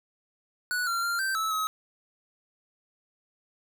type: tone with pitch steps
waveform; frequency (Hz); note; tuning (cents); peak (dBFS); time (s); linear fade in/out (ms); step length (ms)
square; 1474 / 1374 / 1390 / 1559 / 1306 / 1277; F#6 / F6 / F6 / G6 / E6 / D#6; -7 / -29 / -9 / -10 / -17 / +45; -27; 0.71-1.67; 0; 160
effects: none